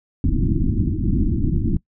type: low-pass noise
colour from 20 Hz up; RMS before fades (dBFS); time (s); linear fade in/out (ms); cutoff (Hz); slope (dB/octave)
pink; -19; 0.24-1.77; 2; 340; 96
effects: noise-tail reverb RT60 0.1 s tail -21 dB re dry